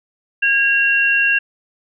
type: tone pair together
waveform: sine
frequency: 1632.2 / 2745 Hz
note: G#6 / F7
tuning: -31 / -31 cents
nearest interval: major sixth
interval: 900 cents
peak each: -15 dBFS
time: 0.42-1.39 s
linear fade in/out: 10 ms
effects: none